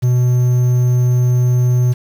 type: tone with quantisation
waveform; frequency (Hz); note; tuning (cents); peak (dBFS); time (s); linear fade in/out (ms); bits
triangle; 123.9; B2; +6; -8; 0.02-1.94; 20; 6
effects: none